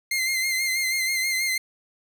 sawtooth tone with vibrato, 2093 Hz, C7, in tune, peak -19 dBFS, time 0.11-1.58 s, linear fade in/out 5 ms, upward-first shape sine, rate 6.2 Hz, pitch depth 39 cents each way, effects none

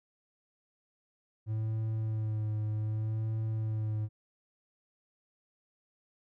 triangle tone with vibrato, 108.8 Hz, A2, 19 cents flat, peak -28 dBFS, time 1.46-4.09 s, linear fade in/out 50 ms, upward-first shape sine, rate 0.65 Hz, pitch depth 27 cents each way, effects none

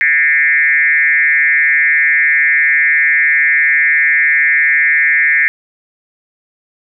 sine tone with frequency modulation, 1950 Hz, B6, 23 cents flat, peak -8 dBFS, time 0.01-5.48 s, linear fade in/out 0 ms, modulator 153 Hz, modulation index 1.8, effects none

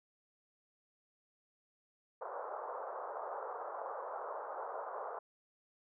pink band-pass noise, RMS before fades -43 dBFS, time 2.21-5.19 s, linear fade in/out 5 ms, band 460 to 1300 Hz, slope 48 dB/octave, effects none

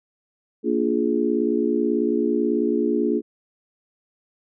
sine chord, Bb dominant seventh, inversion none, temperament just, 233.1 / 291.4 / 349.6 / 419.5 Hz, Bb3 / D4 / F4 / Ab4, 0 / -13 / +2 / +17 cents, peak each -24 dBFS, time 0.63-3.22 s, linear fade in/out 50 ms, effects none

